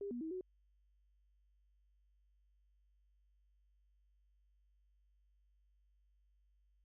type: tone with pitch steps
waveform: sine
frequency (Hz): 401.3 / 241.6 / 320.2 / 369.3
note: G4 / B3 / D#4 / F#4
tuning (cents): +41 / -38 / +50 / -3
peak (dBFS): -40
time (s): 0.01-0.41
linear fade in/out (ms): 2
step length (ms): 100
effects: added 50 Hz sine -70 dBFS peak until 6.84 s